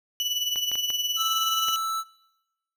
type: tone with tremolo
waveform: 35% pulse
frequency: 2960 Hz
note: F#7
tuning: in tune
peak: -21 dBFS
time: 0.2-1.76 s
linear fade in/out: 0 ms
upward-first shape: sine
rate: 19 Hz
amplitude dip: 55%
type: clicks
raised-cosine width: 0.3 ms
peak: -21 dBFS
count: 5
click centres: 0.559 / 0.716 / 0.755 / 0.903 / 1.685 s
type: tone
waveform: square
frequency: 1318.5 Hz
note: E6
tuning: in tune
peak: -27 dBFS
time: 1.16-2.04 s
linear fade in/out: 50 ms
effects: noise-tail reverb RT60 1.0 s tail -23 dB re dry